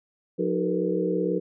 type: tone cluster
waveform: sine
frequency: 179.6 / 313 / 381.2 / 447.3 / 485.7 Hz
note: F3 / D#4 / G4 / A4 / B4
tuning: +49 / +10 / -48 / +28 / -29 cents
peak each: -29 dBFS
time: 0.38-1.4 s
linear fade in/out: 20 ms
effects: none